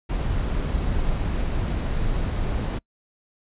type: noise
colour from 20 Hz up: brown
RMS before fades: -24 dBFS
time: 0.09-2.79 s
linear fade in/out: 10 ms
effects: noise-tail reverb RT60 0.1 s tail -26 dB re dry + resampled to 8000 Hz